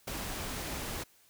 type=noise with ADSR envelope; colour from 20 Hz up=pink; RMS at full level=-34 dBFS; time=0.07-1.04 s; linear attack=12 ms; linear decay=3 ms; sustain=-4 dB; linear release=13 ms; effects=white hiss -64 dBFS RMS until 1.29 s